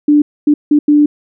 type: tone bursts at uneven times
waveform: sine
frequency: 295.3 Hz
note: D4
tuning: 10 cents sharp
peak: -5 dBFS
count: 4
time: 0.08-0.22 / 0.47-0.54 / 0.71-0.79 / 0.88-1.06 s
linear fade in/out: 5 ms
effects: none